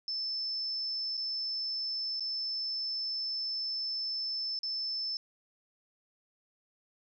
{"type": "tone with dropouts", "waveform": "sine", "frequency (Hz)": 5274, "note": "E8", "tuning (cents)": 0, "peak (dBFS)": -32, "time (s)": [0.08, 5.17], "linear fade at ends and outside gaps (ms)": 1, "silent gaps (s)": [[1.17, 1.176], [2.197, 2.206], [4.59, 4.632]], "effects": []}